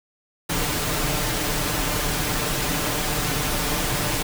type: noise with comb filter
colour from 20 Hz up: pink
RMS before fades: -24 dBFS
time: 0.49-4.23 s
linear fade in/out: 10 ms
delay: 6.7 ms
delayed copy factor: +0.55
effects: none